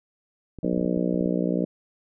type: clicks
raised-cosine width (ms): 3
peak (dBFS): -25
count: 10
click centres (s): 0.587 / 0.651 / 0.732 / 0.776 / 0.811 / 0.855 / 0.972 / 1.143 / 1.21 / 1.26
type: harmonic tone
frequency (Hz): 60.4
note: B1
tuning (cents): -38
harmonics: 3 / 4 / 5 / 6 / 7 / 8 / 9 / 10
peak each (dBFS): -26 / -29 / -28 / -33 / -34 / -32 / -33 / -35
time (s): 0.63-1.65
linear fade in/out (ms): 5
effects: none